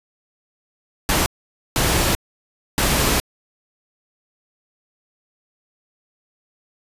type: noise bursts at uneven times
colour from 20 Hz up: pink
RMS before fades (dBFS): -18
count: 3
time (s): 1.09-1.26 / 1.76-2.15 / 2.78-3.2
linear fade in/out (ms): 0
effects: resampled to 32000 Hz